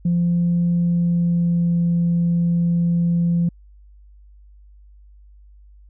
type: tone with pitch glide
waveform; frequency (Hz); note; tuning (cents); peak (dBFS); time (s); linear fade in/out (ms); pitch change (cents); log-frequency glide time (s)
sine; 172.8 to 171.11; F3 to F3; -18 to -35; -14; 0.05-3.49; 5; -17; 0.7-1.79
effects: tanh soft clip ceiling -12 dBFS + added 50 Hz sine -44 dBFS peak until 5.89 s